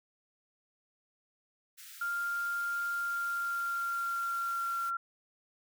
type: high-pass noise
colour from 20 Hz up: white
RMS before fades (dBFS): -50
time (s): 1.77-4.91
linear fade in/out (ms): 20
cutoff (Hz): 1300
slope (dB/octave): 96
type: tone with pitch glide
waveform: sine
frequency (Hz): 1396.9 to 1371.3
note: F6 to F6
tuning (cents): 0 to -32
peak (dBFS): -31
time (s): 2.01-4.97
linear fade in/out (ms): 5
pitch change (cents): -32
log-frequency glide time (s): 2.89-4.76
effects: none